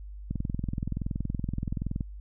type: click train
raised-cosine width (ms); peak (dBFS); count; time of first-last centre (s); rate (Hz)
5; -18; 37; 0.31-2.008; 21.2
effects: added 50 Hz sine -39 dBFS peak until 2.2 s